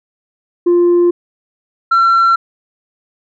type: tone pair in turn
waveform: sine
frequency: 349.2 / 1356.3 Hz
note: F4 / E6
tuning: 0 / +49 cents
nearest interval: octave + major seventh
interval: 2349 cents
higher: second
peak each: -5 dBFS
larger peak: neither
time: 0.66-1.11 / 1.91-2.36 s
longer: neither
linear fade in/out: 10 ms
effects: tanh soft clip ceiling -6 dBFS